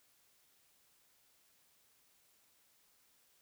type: silence
effects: white hiss -71 dBFS RMS until 3.41 s